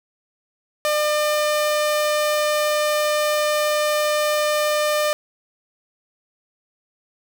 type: tone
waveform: sawtooth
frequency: 601 Hz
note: D5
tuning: 40 cents sharp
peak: -14 dBFS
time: 0.85-5.13 s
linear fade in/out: 0 ms
effects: none